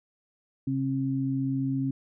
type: tone pair together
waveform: sine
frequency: 134.38 / 269.1 Hz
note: C3 / C4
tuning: +47 / +49 cents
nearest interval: octave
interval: 1202 cents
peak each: -29 / -27 dBFS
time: 0.67-1.91 s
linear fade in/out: 5 ms
effects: none